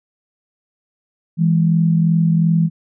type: tone pair together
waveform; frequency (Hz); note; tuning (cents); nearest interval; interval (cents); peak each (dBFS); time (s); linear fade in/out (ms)
sine; 164.81 / 207.6; E3 / G#3; 0 / 0; major third; 400; -12 / -20; 1.37-2.7; 50
effects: none